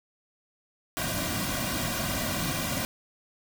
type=noise with comb filter; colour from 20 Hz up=pink; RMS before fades=-30 dBFS; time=0.97-2.85 s; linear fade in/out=0 ms; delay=2.3 ms; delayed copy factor=-0.85; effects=none